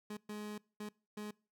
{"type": "tone bursts at uneven times", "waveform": "30% pulse", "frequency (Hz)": 210, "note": "G#3", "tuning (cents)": 19, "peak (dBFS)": -39, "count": 4, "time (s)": [[0.1, 0.17], [0.29, 0.58], [0.8, 0.89], [1.17, 1.31]], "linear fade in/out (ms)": 5, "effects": ["noise-tail reverb RT60 0.4 s tail -25 dB re dry"]}